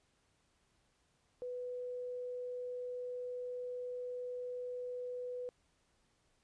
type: tone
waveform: sine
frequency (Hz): 495.6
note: B4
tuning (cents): +6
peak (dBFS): -39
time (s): 1.42-5.49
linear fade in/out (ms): 0
effects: pink hiss -75 dBFS RMS until 6.43 s + resampled to 22050 Hz